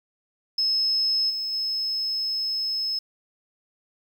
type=tone with level steps; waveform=sine; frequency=5190 Hz; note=E8; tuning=28 cents flat; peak=-20 / -26 / -24 dBFS; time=0.58-2.99 s; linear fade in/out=5 ms; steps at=1.29 / 1.52 s; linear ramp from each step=20 ms; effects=8-bit